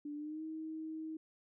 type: tone with pitch glide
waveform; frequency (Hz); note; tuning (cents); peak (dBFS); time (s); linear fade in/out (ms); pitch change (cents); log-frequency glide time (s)
sine; 293.7 to 316.6; D4 to D#4; 0 to +30; -40; 0.05-1.17; 5; +130; 0.15-0.43
effects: none